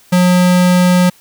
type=tone; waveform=square; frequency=180 Hz; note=F#3; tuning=47 cents flat; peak=-8 dBFS; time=0.12-1.1 s; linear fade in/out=10 ms; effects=white hiss -47 dBFS RMS until 1.2 s